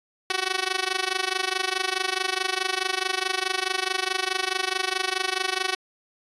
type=tone with amplitude modulation; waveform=5% pulse; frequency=375.5 Hz; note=F#4; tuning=26 cents sharp; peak=-9 dBFS; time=0.3-5.75 s; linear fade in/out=2 ms; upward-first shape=sine; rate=24.7 Hz; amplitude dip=90%; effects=resampled to 22050 Hz